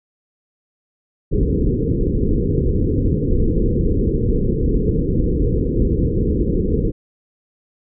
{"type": "low-pass noise", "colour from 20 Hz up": "pink", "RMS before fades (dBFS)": -17, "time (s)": [1.31, 6.92], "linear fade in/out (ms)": 20, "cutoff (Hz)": 490, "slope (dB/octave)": 96, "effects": []}